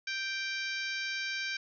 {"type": "harmonic tone with a mistuned harmonic", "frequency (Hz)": 784, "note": "G5", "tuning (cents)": 0, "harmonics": [2, 3, 4, 5, 6, 7, 8], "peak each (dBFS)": [-37, -37, -44, -44, -43, -44, -50], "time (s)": [0.07, 1.57], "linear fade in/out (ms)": 5, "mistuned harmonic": 5, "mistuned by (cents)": -28, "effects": []}